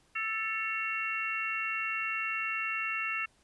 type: harmonic tone with a mistuned harmonic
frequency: 440 Hz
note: A4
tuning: in tune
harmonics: 3 / 4 / 5 / 6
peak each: -37 / -38 / -37 / -34 dBFS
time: 0.15-3.26 s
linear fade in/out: 10 ms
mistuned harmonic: 6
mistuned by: +58 cents
effects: pink hiss -67 dBFS RMS until 3.43 s + resampled to 24000 Hz